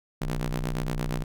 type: ring-modulated tone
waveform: sawtooth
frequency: 61.74 Hz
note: B1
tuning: in tune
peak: -20 dBFS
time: 0.21-1.24 s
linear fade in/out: 10 ms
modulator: 88.3 Hz
effects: none